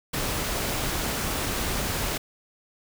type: noise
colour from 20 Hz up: pink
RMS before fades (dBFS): -28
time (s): 0.13-2.18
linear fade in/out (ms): 10
effects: none